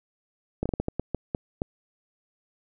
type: slowing click train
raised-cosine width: 2 ms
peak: -13 dBFS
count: 10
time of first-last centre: 0.63-1.619 s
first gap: 26 ms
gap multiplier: 1.34
effects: none